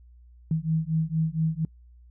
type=beating tone pair; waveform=sine; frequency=157.8 / 162.1 Hz; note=D#3 / E3; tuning=+25 / -29 cents; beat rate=4.3 Hz; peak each=-26 dBFS; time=0.51-1.65 s; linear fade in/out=2 ms; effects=noise-tail reverb RT60 0.1 s tail -25 dB re dry + added 60 Hz sine -49 dBFS peak until 2.1 s